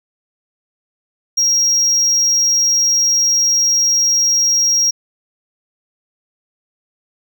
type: tone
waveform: triangle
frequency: 5620 Hz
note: F8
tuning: 10 cents sharp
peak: -10 dBFS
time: 1.37-4.91 s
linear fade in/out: 10 ms
effects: none

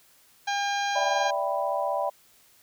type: harmonic tone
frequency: 805 Hz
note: G5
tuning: 46 cents sharp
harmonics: 1 / 2 / 3 / 4 / 5 / 6 / 7 / 8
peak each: -27 / -31 / -37 / -37 / -38 / -44 / -43 / -41 dBFS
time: 0.47-1.31 s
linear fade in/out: 10 ms
type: chord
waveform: sine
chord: E minor seventh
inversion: third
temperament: equal with one note detuned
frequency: 583.9 / 659.3 / 784 / 987.8 Hz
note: D5 / E5 / G5 / B5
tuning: -10 / 0 / 0 / 0 cents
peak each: -29 / -31 / -30 / -31 dBFS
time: 0.95-2.1 s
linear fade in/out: 10 ms
effects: white hiss -59 dBFS RMS until 2.62 s

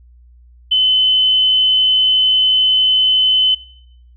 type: tone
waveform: sine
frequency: 3037 Hz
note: F#7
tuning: 44 cents sharp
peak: -10 dBFS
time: 0.71-3.55 s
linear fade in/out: 10 ms
effects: noise-tail reverb RT60 0.8 s tail -21 dB re dry + added 60 Hz sine -42 dBFS peak until 4.16 s

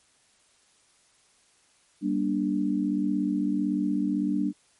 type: chord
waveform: sine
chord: G minor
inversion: none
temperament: equal with one note detuned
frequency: 196 / 237.6 / 293.7 Hz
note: G3 / Bb3 / D4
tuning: 0 / +33 / 0 cents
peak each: -28 / -30 / -26 dBFS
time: 2.01-4.53 s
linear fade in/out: 50 ms
effects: white hiss -63 dBFS RMS until 4.79 s + MP3 48 kbps

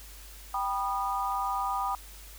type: chord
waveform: sine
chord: G augmented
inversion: none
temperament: just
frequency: 784 / 980 / 1225 Hz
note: G5 / B5 / D#6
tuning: 0 / -14 / -27 cents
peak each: -32 dBFS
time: 0.54-1.95 s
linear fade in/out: 2 ms
effects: added 50 Hz sine -47 dBFS peak until 2.38 s + white hiss -50 dBFS RMS until 2.38 s

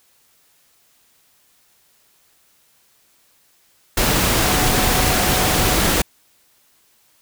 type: tone in noise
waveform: sine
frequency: 740 Hz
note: F#5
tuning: in tune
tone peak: -27 dBFS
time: 4.43-5.75 s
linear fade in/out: 5 ms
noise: pink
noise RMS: -17 dBFS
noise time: 3.97-6.02 s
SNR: -13 dB
effects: white hiss -58 dBFS RMS until 7.21 s

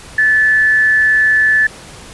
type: tone with frequency modulation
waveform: sine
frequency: 1741 Hz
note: A6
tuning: 19 cents flat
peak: -8 dBFS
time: 0.18-1.67 s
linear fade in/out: 5 ms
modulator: 180 Hz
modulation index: 0.21
effects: pink hiss -35 dBFS RMS until 2.13 s + resampled to 24000 Hz

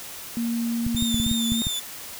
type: tone with pitch glide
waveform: sine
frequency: 233.1 to 229.1 Hz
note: A#3 to A#3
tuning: 0 to -30 cents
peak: -23 dBFS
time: 0.37-1.62 s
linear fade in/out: 0 ms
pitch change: -30 cents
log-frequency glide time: 0.99-1.15 s
type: clicks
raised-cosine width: 5 ms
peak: -15 dBFS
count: 9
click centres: 0.866 / 0.948 / 1.024 / 1.144 / 1.2 / 1.265 / 1.314 / 1.52 / 1.669 s
type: tone with vibrato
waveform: sawtooth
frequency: 3582 Hz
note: A7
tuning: 30 cents sharp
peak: -23 dBFS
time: 0.96-1.8 s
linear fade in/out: 10 ms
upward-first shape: triangle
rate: 3.4 Hz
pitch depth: 50 cents each way
effects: white hiss -38 dBFS RMS until 2.19 s

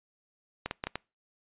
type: clicks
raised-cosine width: 0.3 ms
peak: -16 dBFS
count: 5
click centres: 0.66 / 0.711 / 0.839 / 0.87 / 0.956 s
effects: noise-tail reverb RT60 0.3 s tail -26 dB re dry + resampled to 8000 Hz

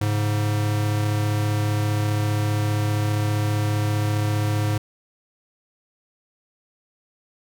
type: tone pair together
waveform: square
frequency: 104.88 / 140 Hz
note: G#2 / C#3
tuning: +17 / +18 cents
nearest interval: perfect fourth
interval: 501 cents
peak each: -21 / -30 dBFS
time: 0.01-4.78 s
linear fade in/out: 5 ms
effects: none

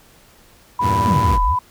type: tone with pitch glide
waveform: sine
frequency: 987.8 to 997.5 Hz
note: B5 to B5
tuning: 0 to +17 cents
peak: -16 dBFS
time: 0.79-1.59 s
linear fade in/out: 5 ms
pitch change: +17 cents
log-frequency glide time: 0.93-1.37 s
type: chord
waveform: sawtooth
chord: E diminished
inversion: none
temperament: equal with one note detuned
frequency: 82.41 / 98 / 117.22 Hz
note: E2 / G2 / Bb2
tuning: 0 / 0 / +10 cents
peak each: -21 / -18 / -20 dBFS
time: 0.8-1.39 s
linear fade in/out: 50 ms
type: exponential two-way sweep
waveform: sine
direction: down then up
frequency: 261.6 to 37.96 to 110.1 Hz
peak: -16 dBFS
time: 1.05-1.56 s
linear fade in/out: 50 ms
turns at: 1.43 s
effects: pink hiss -50 dBFS RMS until 1.7 s

